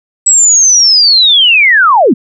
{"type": "linear sweep", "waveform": "sine", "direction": "down", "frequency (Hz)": [7870, 182.1], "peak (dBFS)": -3, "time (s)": [0.26, 2.14], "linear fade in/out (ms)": 10, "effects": []}